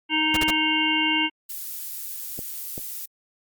harmonic tone, 311.1 Hz, D#4, in tune, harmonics 1 / 3 / 5 / 7 / 9 / 10, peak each -26 / -28 / -32 / -26 / -23 / -33 dBFS, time 0.09-1.3 s, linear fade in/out 50 ms
pink noise bursts, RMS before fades -26 dBFS, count 3, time 0.34-0.507 s, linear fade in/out 5 ms, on 29 ms, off 40 ms
violet noise, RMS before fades -33 dBFS, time 1.49-3.06 s, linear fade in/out 10 ms
clicks, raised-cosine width 2 ms, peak -21 dBFS, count 2, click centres 2.391 / 2.779 s
effects Opus 48 kbps

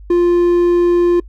triangle tone, 349.2 Hz, F4, in tune, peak -7 dBFS, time 0.1-1.2 s, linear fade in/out 5 ms, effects noise-tail reverb RT60 0.1 s tail -24 dB re dry + added 50 Hz sine -33 dBFS peak until 1.28 s

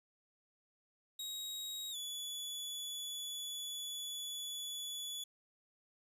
sawtooth tone with pitch glide, 3800 to 3425 Hz, A#7 to A7, +33 to -47 cents, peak -38 dBFS, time 1.19-5.24 s, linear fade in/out 5 ms, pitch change -180 cents, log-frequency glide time 1.91-1.96 s, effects resampled to 32000 Hz + 11-bit

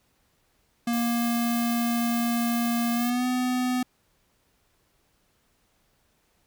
square tone with pitch glide, 235.7 to 251.2 Hz, A#3 to B3, +19 to +30 cents, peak -24 dBFS, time 0.87-3.83 s, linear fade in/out 5 ms, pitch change +111 cents, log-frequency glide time 2.94-3.26 s
violet noise, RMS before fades -36 dBFS, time 0.93-3.1 s, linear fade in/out 2 ms
effects pink hiss -68 dBFS RMS until 6.46 s

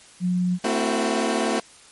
sine tone, 180 Hz, F#3, 47 cents flat, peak -19 dBFS, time 0.2-0.59 s, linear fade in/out 50 ms
20% pulse chord, F# half-diminished seventh, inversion first, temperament equal with one note detuned, 225.3 / 261.6 / 329.6 / 370 Hz, A3 / C4 / E4 / F#4, +41 / 0 / 0 / 0 cents, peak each -20 / -22 / -23 / -22 dBFS, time 0.64-1.6 s, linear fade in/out 5 ms
effects white hiss -49 dBFS RMS until 1.91 s + MP3 48 kbps

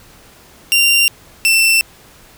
sawtooth tone pair in turn, 2773 / 2682 Hz, F7 / E7, -13 / +29 cents, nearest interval minor second, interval 58 cents, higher first, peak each -6 dBFS, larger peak neither, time 0.72-1.08 / 1.45-1.81 s, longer neither, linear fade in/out 0 ms, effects pink hiss -44 dBFS RMS until 2.37 s

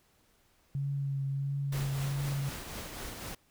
sine tone with vibrato, 138.59 Hz, C#3, in tune, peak -30 dBFS, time 0.75-2.49 s, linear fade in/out 0 ms, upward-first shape triangle, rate 1.5 Hz, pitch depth 23 cents each way
pink noise with tremolo, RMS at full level -40 dBFS, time 1.72-3.35 s, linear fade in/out 5 ms, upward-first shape triangle, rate 4 Hz, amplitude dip 40%
effects pink hiss -68 dBFS RMS until 3.5 s

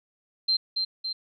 sine tone with echo, 4140 Hz, C8, 19 cents flat, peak -20 dBFS, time 0.48-0.57 s, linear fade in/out 10 ms, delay 280 ms, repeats 2, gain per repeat -4 dB, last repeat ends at 1.13 s, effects none

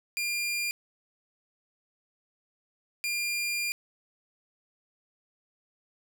sawtooth tone bursts at uneven times, 2400 Hz, D7, 37 cents sharp, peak -25 dBFS, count 2, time 0.17-0.71 / 3.04-3.72 s, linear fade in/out 0 ms, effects none

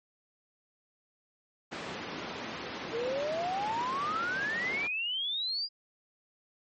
pink band-pass noise, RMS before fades -40 dBFS, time 1.71-4.88 s, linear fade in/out 20 ms, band 200 to 3700 Hz, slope 12 dB/octave
sine exponential sweep, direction up, 441.6 to 4911 Hz, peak -30 dBFS, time 2.91-5.69 s, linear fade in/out 50 ms
effects MP3 32 kbps

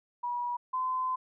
sine tone pair in turn, 968 / 1025.4 Hz, B5 / C6, -35 / -35 cents, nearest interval minor second, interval 100 cents, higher second, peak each -30 / -28 dBFS, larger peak second, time 0.23-0.57 / 0.73-1.16 s, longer second, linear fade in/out 10 ms, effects none

